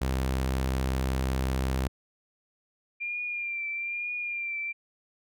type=tone; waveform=sawtooth; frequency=65.41 Hz; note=C2; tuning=in tune; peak=-22 dBFS; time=0.01-1.88 s; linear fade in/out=10 ms
type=tone with vibrato; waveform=sine; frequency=2388 Hz; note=D7; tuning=28 cents sharp; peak=-30 dBFS; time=3-4.73 s; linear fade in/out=20 ms; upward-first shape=triangle; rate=1.1 Hz; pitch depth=44 cents each way
effects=none